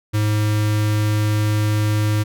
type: tone with notch filter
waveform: square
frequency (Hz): 106.1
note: G#2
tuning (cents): +38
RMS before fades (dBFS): -18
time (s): 0.13-2.24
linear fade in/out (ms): 20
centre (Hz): 700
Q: 1.7
effects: none